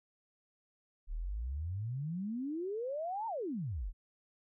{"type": "exponential two-way sweep", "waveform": "sine", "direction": "up then down", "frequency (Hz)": [34.65, 932.3, 34.65], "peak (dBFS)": -35, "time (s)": [1.07, 3.93], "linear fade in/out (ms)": 50, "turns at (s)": 3.27, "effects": []}